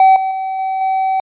triangle tone with level steps, 764 Hz, G5, 45 cents flat, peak -3 / -13 / -16 / -14 / -11 dBFS, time 0-1.2 s, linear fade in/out 2 ms, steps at 0.16 / 0.31 / 0.59 / 0.81 s, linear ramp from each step 2 ms, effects resampled to 8000 Hz

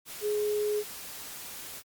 sine tone in noise, 419.1 Hz, G#4, 16 cents sharp, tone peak -26 dBFS, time 0.21-0.84 s, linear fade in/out 50 ms, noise white, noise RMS -42 dBFS, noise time 0.05-1.83 s, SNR +13 dB, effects Opus 48 kbps

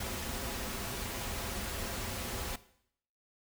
pink noise with comb filter, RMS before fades -38 dBFS, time 0-2.56 s, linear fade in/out 5 ms, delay 6.6 ms, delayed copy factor -0.5, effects noise-tail reverb RT60 0.7 s tail -17 dB re dry

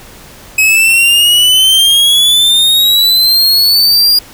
45% pulse exponential sweep, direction up, 2543 to 4849 Hz, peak -5 dBFS, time 0.58-4.19 s, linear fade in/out 5 ms, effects pink hiss -35 dBFS RMS until 4.33 s

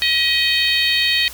harmonic tone with a mistuned harmonic, 627 Hz, D#5, 13 cents sharp, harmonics 3 / 4 / 5 / 6 / 7, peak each -21 / -21 / -21 / -21 / -21 dBFS, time 0.02-1.28 s, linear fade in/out 0 ms, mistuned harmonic 3, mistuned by +25 cents, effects added 60 Hz sine -42 dBFS peak until 1.33 s + white hiss -36 dBFS RMS until 1.33 s

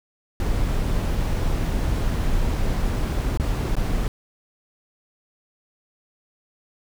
brown noise with dropouts, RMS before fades -22 dBFS, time 0.4-4.08 s, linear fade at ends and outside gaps 1 ms, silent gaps 3.374-3.398 / 3.754-3.766 s, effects none

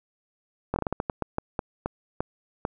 slowing click train, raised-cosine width 1 ms, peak -12 dBFS, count 14, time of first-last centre 0.74-2.651 s, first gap 21 ms, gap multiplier 1.29, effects none

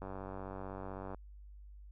click train, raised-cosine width 1 ms, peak -30 dBFS, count 109, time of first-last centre 0.02-1.146 s, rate 95.9 Hz, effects added 50 Hz sine -50 dBFS peak until 1.91 s

